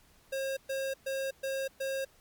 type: tone bursts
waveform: square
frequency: 538 Hz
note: C5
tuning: 48 cents sharp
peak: -32 dBFS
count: 5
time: 0.32-2.05 s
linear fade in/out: 10 ms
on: 250 ms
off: 120 ms
effects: pink hiss -63 dBFS RMS until 2.2 s + MP3 96 kbps